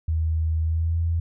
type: tone with pitch glide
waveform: sine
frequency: 80 to 83.35 Hz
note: D#2 to E2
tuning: +49 to +20 cents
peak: -20 dBFS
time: 0.08-1.2 s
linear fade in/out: 5 ms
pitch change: +71 cents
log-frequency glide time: 0.63-0.98 s
effects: none